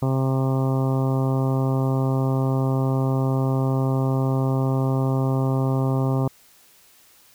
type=harmonic tone; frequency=132.7 Hz; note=C3; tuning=25 cents sharp; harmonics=1 / 2 / 3 / 4 / 5 / 6 / 7 / 8 / 9; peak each=-20 / -26 / -30 / -32 / -34 / -36 / -37 / -38 / -39 dBFS; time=0.02-6.28 s; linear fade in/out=5 ms; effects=white hiss -54 dBFS RMS until 7.34 s